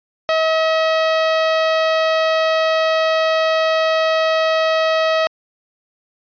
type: tone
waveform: sawtooth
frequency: 640 Hz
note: D#5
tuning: 49 cents sharp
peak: -10 dBFS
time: 0.29-5.27 s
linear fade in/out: 0 ms
effects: resampled to 11025 Hz

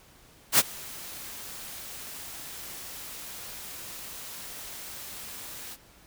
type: noise with ADSR envelope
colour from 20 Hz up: white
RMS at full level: -17 dBFS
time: 0.52-5.77 s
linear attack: 66 ms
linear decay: 35 ms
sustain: -24 dB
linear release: 43 ms
effects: pink hiss -56 dBFS RMS until 6.06 s

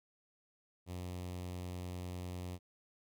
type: tone with notch filter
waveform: sawtooth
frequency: 90 Hz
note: F#2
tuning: 47 cents flat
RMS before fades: -43 dBFS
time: 0.86-2.59 s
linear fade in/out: 50 ms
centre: 1500 Hz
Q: 1.5
effects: none

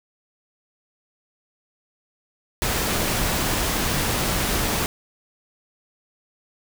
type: noise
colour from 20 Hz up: pink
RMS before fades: -23 dBFS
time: 2.62-4.86 s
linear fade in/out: 0 ms
effects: none

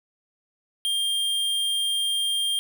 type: tone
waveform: square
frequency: 3200 Hz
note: G7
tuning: 35 cents sharp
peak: -23 dBFS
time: 0.85-2.59 s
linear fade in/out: 0 ms
effects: none

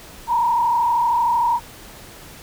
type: tone with frequency modulation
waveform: sine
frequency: 946 Hz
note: A#5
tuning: 25 cents sharp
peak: -15 dBFS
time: 0.27-1.6 s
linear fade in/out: 50 ms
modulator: 32.9 Hz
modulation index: 1.1
effects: pink hiss -41 dBFS RMS until 2.42 s

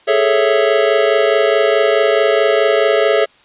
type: chord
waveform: square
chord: A major seventh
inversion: third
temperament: equal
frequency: 415.3 / 440 / 554.4 / 659.3 Hz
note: G#4 / A4 / C#5 / E5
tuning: 0 / 0 / 0 / 0 cents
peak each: -17 dBFS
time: 0.07-3.26 s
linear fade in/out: 20 ms
effects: white hiss -49 dBFS RMS until 3.44 s + resampled to 8000 Hz

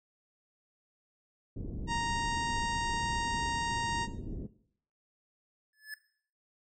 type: low-pass noise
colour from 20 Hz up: pink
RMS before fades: -39 dBFS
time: 1.56-4.47 s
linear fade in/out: 5 ms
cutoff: 370 Hz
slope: 24 dB/octave
type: harmonic tone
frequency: 932.3 Hz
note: A#5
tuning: in tune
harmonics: 1 / 2 / 3 / 4 / 5 / 6 / 7 / 8 / 9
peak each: -32 / -38 / -42 / -44 / -46 / -48 / -49 / -50 / -51 dBFS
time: 1.87-4.08 s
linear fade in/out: 50 ms
type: tone with exponential growth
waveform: square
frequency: 1725 Hz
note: A6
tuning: 35 cents flat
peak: -36 dBFS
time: 5.73-5.94 s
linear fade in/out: 2 ms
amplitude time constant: 44 ms
effects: noise-tail reverb RT60 0.6 s tail -17 dB re dry

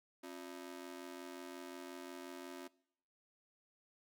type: ring-modulated tone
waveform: sawtooth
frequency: 313.6 Hz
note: D#4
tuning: 14 cents sharp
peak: -40 dBFS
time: 0.23-2.68 s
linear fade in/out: 10 ms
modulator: 42.8 Hz
effects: noise-tail reverb RT60 0.7 s tail -22 dB re dry

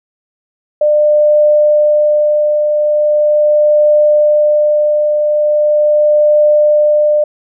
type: tone with tremolo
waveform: sine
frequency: 599 Hz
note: D5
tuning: 34 cents sharp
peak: -5 dBFS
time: 0.81-7.24 s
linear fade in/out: 5 ms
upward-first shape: triangle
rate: 0.4 Hz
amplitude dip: 40%
effects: none

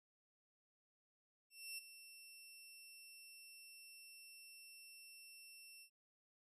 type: tone with ADSR envelope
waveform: 15% pulse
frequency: 2700 Hz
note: E7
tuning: 41 cents sharp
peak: -38 dBFS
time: 1.5-5.9 s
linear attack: 280 ms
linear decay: 15 ms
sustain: -12 dB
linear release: 80 ms
effects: none

